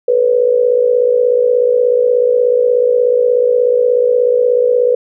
sine tone with amplitude modulation, 491.5 Hz, B4, 8 cents flat, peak -5 dBFS, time 0.08-4.95 s, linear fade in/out 5 ms, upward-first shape sine, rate 56.6 Hz, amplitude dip 75%, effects none

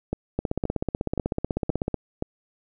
two click trains, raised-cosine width 2 ms, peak -11 / -12 dBFS, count 26 / 5, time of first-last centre 0.39-1.943 / 0.13-2.224 s, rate 16.1 / 1.91 Hz, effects none

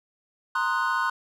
triangle chord, C half-diminished seventh, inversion third, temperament equal, 932.3 / 1046.5 / 1244.5 / 1480 Hz, Bb5 / C6 / Eb6 / Gb6, 0 / 0 / 0 / 0 cents, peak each -29 / -25 / -29 / -25 dBFS, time 0.55-1.1 s, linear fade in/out 5 ms, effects none

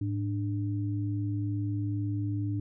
sine tone pair together, 106.1 / 296 Hz, G#2 / D4, +38 / +14 cents, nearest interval octave + tritone, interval 1776 cents, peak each -29 / -34 dBFS, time 0.01-2.6 s, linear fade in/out 5 ms, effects none

